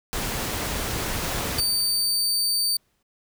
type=noise; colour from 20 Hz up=pink; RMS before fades=-28 dBFS; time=0.13-1.6 s; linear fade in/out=0 ms
type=noise with exponential decay; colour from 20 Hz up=pink; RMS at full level=-32 dBFS; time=1.23-3.03 s; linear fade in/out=5 ms; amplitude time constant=390 ms
type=tone; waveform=sawtooth; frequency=4600 Hz; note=D8; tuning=37 cents flat; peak=-18 dBFS; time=1.58-2.77 s; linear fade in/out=5 ms
effects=none